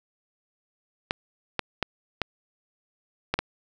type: clicks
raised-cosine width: 0.3 ms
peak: -8 dBFS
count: 6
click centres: 1.109 / 1.593 / 1.827 / 2.217 / 3.34 / 3.39 s
effects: none